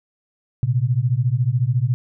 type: beating tone pair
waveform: sine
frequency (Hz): 116.9 / 130.9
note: A#2 / C3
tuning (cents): +5 / +1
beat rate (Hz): 14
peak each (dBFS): -19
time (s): 0.63-1.94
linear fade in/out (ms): 0
effects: none